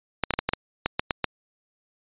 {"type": "clicks", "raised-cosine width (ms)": 0.3, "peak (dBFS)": -6, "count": 10, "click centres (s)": [0.237, 0.307, 0.338, 0.39, 0.49, 0.535, 0.86, 0.995, 1.108, 1.243], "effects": ["resampled to 8000 Hz"]}